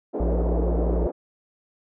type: band-pass noise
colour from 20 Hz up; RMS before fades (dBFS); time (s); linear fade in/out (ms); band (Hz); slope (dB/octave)
white; -28; 0.13-1.12; 20; 280 to 550; 24
type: harmonic tone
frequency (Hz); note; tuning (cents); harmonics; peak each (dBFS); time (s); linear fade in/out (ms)
57.8; A#1; -14; 1 / 3 / 5 / 7; -21 / -30 / -44 / -45; 0.2-1.07; 5
effects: none